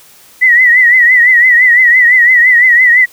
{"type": "tone with vibrato", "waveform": "sine", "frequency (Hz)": 1958, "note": "B6", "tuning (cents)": -15, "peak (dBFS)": -3, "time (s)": [0.41, 3.06], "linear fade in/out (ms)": 20, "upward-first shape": "triangle", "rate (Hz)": 5.9, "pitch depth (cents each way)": 100, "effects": ["white hiss -41 dBFS RMS until 3.12 s"]}